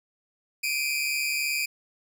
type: tone pair together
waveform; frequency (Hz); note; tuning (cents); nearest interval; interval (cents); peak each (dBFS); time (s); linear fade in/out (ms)
sawtooth; 2346 / 2489; D7 / D#7; -2 / 0; minor second; 102; -25; 0.63-1.66; 10
effects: none